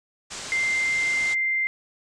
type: low-pass noise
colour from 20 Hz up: white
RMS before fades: -36 dBFS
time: 0.3-1.35 s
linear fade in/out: 20 ms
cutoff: 8200 Hz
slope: 48 dB/octave
type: tone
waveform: sine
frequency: 2090 Hz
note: C7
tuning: 2 cents flat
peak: -21 dBFS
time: 0.52-1.67 s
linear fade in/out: 0 ms
effects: none